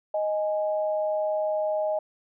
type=tone pair together; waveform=sine; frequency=622.3 / 831.4 Hz; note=D#5 / G#5; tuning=0 / +2 cents; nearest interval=perfect fourth; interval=502 cents; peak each=-24 / -32 dBFS; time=0.14-1.99 s; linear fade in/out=5 ms; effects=none